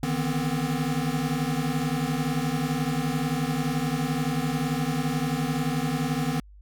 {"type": "tone cluster", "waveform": "square", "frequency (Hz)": [148.8, 160.3, 243.9, 261.8], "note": ["D3", "E3", "B3", "C4"], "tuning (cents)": [23, -48, -21, 1], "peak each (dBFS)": -31, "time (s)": [0.03, 6.4], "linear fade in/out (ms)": 2, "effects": ["added 50 Hz sine -46 dBFS peak until 6.61 s"]}